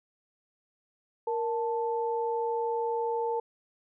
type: tone pair together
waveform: sine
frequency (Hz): 466.2 / 880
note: A#4 / A5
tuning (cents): 0 / 0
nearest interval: major seventh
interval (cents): 1100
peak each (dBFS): -29 / -31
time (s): 1.27-3.4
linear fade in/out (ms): 5
effects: none